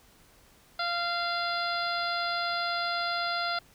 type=harmonic tone; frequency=692 Hz; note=F5; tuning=16 cents flat; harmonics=1 / 2 / 3 / 4 / 5 / 6 / 7; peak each=-33 / -31 / -39 / -44 / -39 / -37 / -39 dBFS; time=0.79-3.59 s; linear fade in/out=5 ms; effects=pink hiss -59 dBFS RMS until 3.74 s